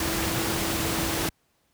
sine tone in noise, 329.6 Hz, E4, in tune, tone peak -32 dBFS, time 0-1.29 s, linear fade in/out 2 ms, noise pink, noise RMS -27 dBFS, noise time 0-1.29 s, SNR -8 dB, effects pink hiss -69 dBFS RMS until 1.73 s + high-pass 60 Hz 12 dB/octave

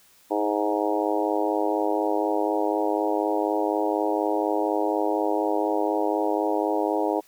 harmonic tone with a mistuned harmonic, 104.1 Hz, G#2, 5 cents sharp, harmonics 3 / 4 / 5 / 6 / 7 / 8 / 9, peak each -27 / -28 / -29 / -30 / -30 / -31 / -32 dBFS, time 0.3-7.21 s, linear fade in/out 20 ms, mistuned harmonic 3, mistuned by +21 cents, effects white hiss -57 dBFS RMS until 7.27 s

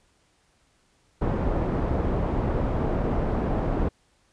pink low-pass noise, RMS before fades -25 dBFS, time 1.21-3.89 s, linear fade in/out 10 ms, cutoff 740 Hz, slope 12 dB/octave, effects pink hiss -65 dBFS RMS until 4.32 s + resampled to 22050 Hz

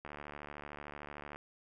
click train, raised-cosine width 0.5 ms, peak -30 dBFS, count 97, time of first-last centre 0.05-1.36 s, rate 73.3 Hz, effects none

